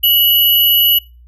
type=tone pair together; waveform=sine; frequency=2944 / 11916 Hz; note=F#7 / F#9; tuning=-9 / +11 cents; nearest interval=2 octaves; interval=2420 cents; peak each=-11 dBFS; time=0.03-0.99 s; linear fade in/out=10 ms; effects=noise-tail reverb RT60 0.3 s tail -24 dB re dry + added 60 Hz sine -39 dBFS peak until 1.27 s